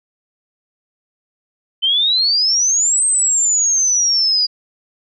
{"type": "exponential two-way sweep", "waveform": "sine", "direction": "up then down", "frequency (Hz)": [3052, 8380, 4835], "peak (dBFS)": -12, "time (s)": [1.82, 4.47], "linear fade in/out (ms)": 20, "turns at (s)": 3.05, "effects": []}